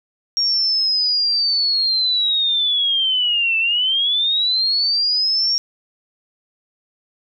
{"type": "linear two-way sweep", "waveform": "sine", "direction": "down then up", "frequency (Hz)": [5588, 2637, 5588], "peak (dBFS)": -15, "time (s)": [0.37, 5.58], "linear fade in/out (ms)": 0, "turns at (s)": 3.58, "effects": []}